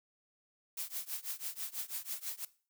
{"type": "noise with tremolo", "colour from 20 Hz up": "blue", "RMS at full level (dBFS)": -37, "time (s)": [0.77, 2.45], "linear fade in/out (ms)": 5, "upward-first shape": "triangle", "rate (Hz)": 6.1, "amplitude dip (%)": 100, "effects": ["noise-tail reverb RT60 0.4 s tail -18 dB re dry"]}